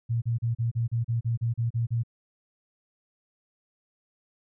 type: tone bursts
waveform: sine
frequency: 116.54 Hz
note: A#2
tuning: in tune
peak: -23 dBFS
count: 12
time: 0.09-2.035 s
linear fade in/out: 20 ms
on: 130 ms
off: 35 ms
effects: none